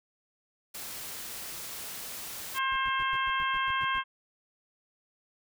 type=noise; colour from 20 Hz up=white; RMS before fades=-40 dBFS; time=0.74-2.59 s; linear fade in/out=10 ms
type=harmonic tone; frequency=532 Hz; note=C5; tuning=29 cents sharp; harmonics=2 / 3 / 4 / 5 / 6; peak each=-29 / -32 / -37 / -38 / -37 dBFS; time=2.54-4.04 s; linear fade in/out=50 ms
type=noise bursts; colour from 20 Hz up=brown; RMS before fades=-45 dBFS; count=10; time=2.72-3.982 s; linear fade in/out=0 ms; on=38 ms; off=98 ms
effects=none